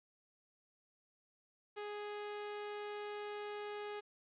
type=tone; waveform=sawtooth; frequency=415.3 Hz; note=G#4; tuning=in tune; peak=-38 dBFS; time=1.76-4.01 s; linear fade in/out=20 ms; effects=resampled to 8000 Hz + 11-bit